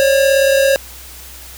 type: tone pair together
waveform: square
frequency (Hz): 543 / 581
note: C#5 / D5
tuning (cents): -36 / -19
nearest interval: minor second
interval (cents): 117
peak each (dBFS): -11 / -19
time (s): 0-0.76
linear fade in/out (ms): 0
effects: added 63 Hz sine -38 dBFS peak until 1.57 s + white hiss -36 dBFS RMS until 1.57 s